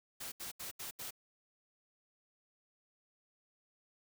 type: noise bursts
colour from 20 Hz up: white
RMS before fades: -44 dBFS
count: 5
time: 0.2-1.108 s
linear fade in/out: 10 ms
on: 120 ms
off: 77 ms
effects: none